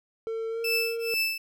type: tone with pitch glide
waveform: triangle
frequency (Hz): 449.7 to 461.3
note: A4 to A#4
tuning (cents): +38 to -18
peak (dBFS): -27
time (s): 0.27-1.14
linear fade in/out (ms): 0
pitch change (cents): +44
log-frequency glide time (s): 0.49-0.62
type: tone with tremolo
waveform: 30% pulse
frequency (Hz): 2637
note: E7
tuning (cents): 0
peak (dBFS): -20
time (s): 0.64-1.38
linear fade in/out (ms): 5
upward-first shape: triangle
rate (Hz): 2.2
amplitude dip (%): 100
effects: none